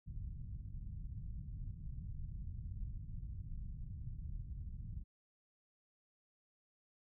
pink low-pass noise, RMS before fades -45 dBFS, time 0.06-5.04 s, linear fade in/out 20 ms, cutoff 140 Hz, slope 24 dB/octave, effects none

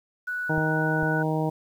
sine tone, 1477 Hz, F#6, 3 cents flat, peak -27 dBFS, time 0.27-1.23 s, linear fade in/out 10 ms
harmonic tone, 156.8 Hz, D#3, 14 cents sharp, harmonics 1 / 2 / 3 / 4 / 5 / 6, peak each -26 / -29 / -31 / -32 / -33 / -34 dBFS, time 0.49-1.5 s, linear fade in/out 10 ms
clicks, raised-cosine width 5 ms, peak -23 dBFS, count 2, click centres 0.58 / 1.031 s
effects 9-bit

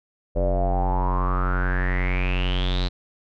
square tone with low-pass filter sweep, 45.6 Hz, F#1, 24 cents flat, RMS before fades -22 dBFS, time 0.35-2.89 s, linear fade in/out 20 ms, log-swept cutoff 550 to 4100 Hz, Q 9.8, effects none

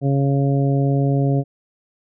harmonic tone, 138.59 Hz, C#3, in tune, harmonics 1 / 2 / 3 / 4 / 5, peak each -16 / -22 / -26 / -28 / -30 dBFS, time 0.01-1.44 s, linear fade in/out 50 ms, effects none

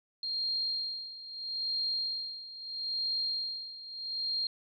sine tone with tremolo, 4214 Hz, C8, 12 cents sharp, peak -29 dBFS, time 0.23-4.47 s, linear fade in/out 2 ms, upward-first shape sine, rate 0.77 Hz, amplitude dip 80%, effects none

